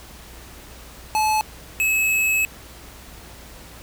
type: tone pair in turn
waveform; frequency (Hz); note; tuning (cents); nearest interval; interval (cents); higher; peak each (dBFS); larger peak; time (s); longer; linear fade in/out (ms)
square; 862 / 2583; A5 / E7; -36 / -36; octave + perfect fifth; 1900; second; -18; neither; 1.15-1.41 / 1.8-2.45; second; 0
effects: added 60 Hz sine -45 dBFS peak until 3.82 s + pink hiss -43 dBFS RMS until 3.82 s